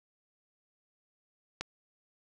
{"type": "click", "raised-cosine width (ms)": 0.2, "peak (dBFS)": -17, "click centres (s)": 1.61, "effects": []}